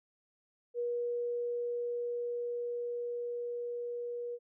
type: tone with level ramp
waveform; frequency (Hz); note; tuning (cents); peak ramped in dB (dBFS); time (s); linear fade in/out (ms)
sine; 480; B4; -49; -31 to -36; 0.74-4.39; 50
effects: none